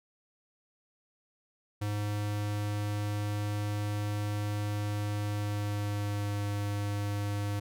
square tone with pitch glide, 103.83 to 102.28 Hz, G#2 to G#2, 0 to -26 cents, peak -31 dBFS, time 1.81-7.6 s, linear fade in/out 10 ms, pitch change -26 cents, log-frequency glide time 5.23-6.43 s, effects none

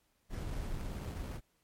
brown noise with sample-and-hold, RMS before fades -39 dBFS, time 0.29-1.41 s, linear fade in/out 50 ms, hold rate 3675 Hz, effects pink hiss -75 dBFS RMS until 1.63 s + MP3 64 kbps

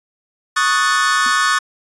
45% pulse chord, D# half-diminished seventh, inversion third, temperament equal, 1108.7 / 1244.5 / 1480 / 1760 Hz, C#6 / D#6 / F#6 / A6, 0 / 0 / 0 / 0 cents, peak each -19 dBFS, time 0.56-1.59 s, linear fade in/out 10 ms
sine tone with exponential decay, 245.8 Hz, B3, 8 cents flat, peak -28 dBFS, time 1.26-1.35 s, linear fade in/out 2 ms, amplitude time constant 19 ms
effects resampled to 22050 Hz

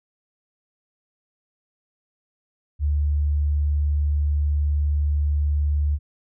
sine tone, 73.42 Hz, D2, in tune, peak -18 dBFS, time 2.79-5.99 s, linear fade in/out 50 ms, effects none

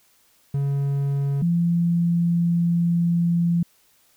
triangle / sine tone pair in turn, 140 / 170.89 Hz, C#3 / F3, +18 / -37 cents, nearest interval minor third, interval 345 cents, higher second, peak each -18 / -17 dBFS, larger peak second, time 0.54-1.42 / 1.42-3.63 s, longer second, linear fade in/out 5 ms, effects white hiss -60 dBFS RMS until 4.16 s

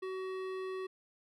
sine tone with hard clipping, 376.5 Hz, F#4, 30 cents sharp, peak -39 dBFS, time 0.02-0.87 s, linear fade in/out 10 ms, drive 15 dB, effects none

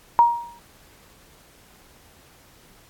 sine tone with exponential decay, 944 Hz, A#5, 22 cents sharp, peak -8 dBFS, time 0.19-0.59 s, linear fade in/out 0 ms, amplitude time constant 85 ms, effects pink hiss -53 dBFS RMS until 2.89 s + AAC 64 kbps

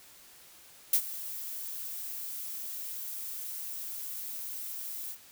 violet noise with ADSR envelope, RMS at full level -22 dBFS, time 0.93-5.18 s, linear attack 4 ms, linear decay 74 ms, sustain -17 dB, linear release 77 ms, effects white hiss -55 dBFS RMS until 5.31 s

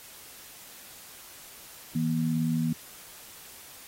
sine tone pair together, 160 / 239 Hz, D#3 / A#3, +49 / +43 cents, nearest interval perfect fifth, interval 694 cents, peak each -27 dBFS, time 1.95-2.73 s, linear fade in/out 5 ms, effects white hiss -48 dBFS RMS until 3.87 s + AAC 48 kbps

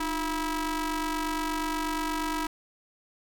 sawtooth ring-modulated tone, 329.6 Hz, E4, in tune, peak -21 dBFS, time 0-2.47 s, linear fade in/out 5 ms, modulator 635 Hz, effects none

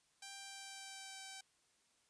5% pulse tone with pitch glide, 787 to 773.5 Hz, G5 to G5, +7 to -23 cents, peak -37 dBFS, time 0.22-1.41 s, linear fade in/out 5 ms, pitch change -30 cents, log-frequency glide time 0.39-1.23 s, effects white hiss -75 dBFS RMS until 2.09 s + resampled to 22050 Hz

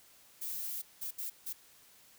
violet noise bursts at uneven times, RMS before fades -39 dBFS, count 4, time 0.41-0.82 / 1.01-1.11 / 1.18-1.3 / 1.46-1.53 s, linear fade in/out 10 ms, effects white hiss -61 dBFS RMS until 2.18 s

